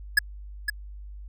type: tone with echo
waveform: square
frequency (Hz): 1690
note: G#6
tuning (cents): +30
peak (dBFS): -15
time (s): 0.17-0.19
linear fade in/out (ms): 5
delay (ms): 510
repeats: 1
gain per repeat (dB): -8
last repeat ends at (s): 0.7
effects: added 50 Hz sine -38 dBFS peak until 1.28 s